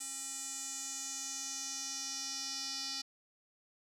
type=tone with band-pass filter sweep; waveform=square; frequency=270.5 Hz; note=C#4; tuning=42 cents flat; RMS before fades=-41 dBFS; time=0-3.02 s; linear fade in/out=10 ms; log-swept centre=8000 to 4900 Hz; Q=4.3; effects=none